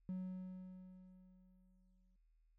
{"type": "tone with exponential decay", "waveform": "triangle", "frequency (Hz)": 185, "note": "F#3", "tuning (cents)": 0, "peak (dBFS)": -37, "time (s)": [0.09, 2.16], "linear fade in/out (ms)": 0, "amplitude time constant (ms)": 450, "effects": ["tanh soft clip ceiling -34 dBFS", "added 40 Hz sine -70 dBFS peak until 2.58 s"]}